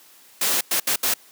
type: noise bursts at uneven times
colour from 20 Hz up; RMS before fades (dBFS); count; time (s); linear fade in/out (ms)
white; -21; 4; 0.41-0.61 / 0.71-0.8 / 0.87-0.96 / 1.03-1.14; 5
effects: white hiss -51 dBFS RMS until 1.31 s + high-pass 200 Hz 12 dB/octave